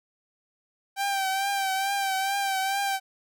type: tone with vibrato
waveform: sawtooth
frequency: 781 Hz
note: G5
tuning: 7 cents flat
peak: -21 dBFS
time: 0.96-3 s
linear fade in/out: 50 ms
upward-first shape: triangle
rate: 2.3 Hz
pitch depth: 49 cents each way
effects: none